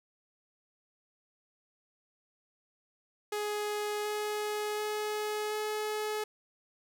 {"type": "tone with pitch steps", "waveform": "sawtooth", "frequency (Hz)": [418.2, 420.9, 423.5, 426.2], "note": ["G#4", "G#4", "G#4", "G#4"], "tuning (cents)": [12, 23, 34, 45], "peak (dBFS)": -28, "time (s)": [3.32, 6.24], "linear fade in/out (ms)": 5, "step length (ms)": 730, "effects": []}